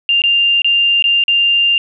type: tone with dropouts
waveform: sine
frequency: 2794 Hz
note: F7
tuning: in tune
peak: -9 dBFS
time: 0.09-1.78 s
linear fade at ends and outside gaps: 1 ms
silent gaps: 0.219-0.238 / 0.619-0.645 / 1.024-1.041 / 1.238-1.281 s
effects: none